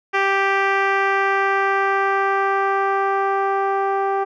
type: tone with low-pass filter sweep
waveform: 10% pulse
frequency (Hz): 392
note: G4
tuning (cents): 0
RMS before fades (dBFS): -19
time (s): 0.13-4.25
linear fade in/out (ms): 20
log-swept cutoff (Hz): 2500 to 860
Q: 1.2
effects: none